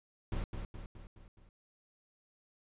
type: noise with echo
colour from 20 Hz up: brown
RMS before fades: -35 dBFS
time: 0.32-0.44 s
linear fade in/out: 2 ms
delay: 210 ms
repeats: 5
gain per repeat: -5 dB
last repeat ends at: 1.49 s
effects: resampled to 8000 Hz